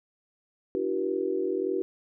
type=tone cluster; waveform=sine; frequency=296.9 / 340.4 / 381.7 / 479.4 Hz; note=D4 / F4 / G4 / A#4; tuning=+19 / -44 / -46 / +48 cents; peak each=-35 / -32 / -28 / -33 dBFS; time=0.75-1.82 s; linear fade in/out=0 ms; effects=none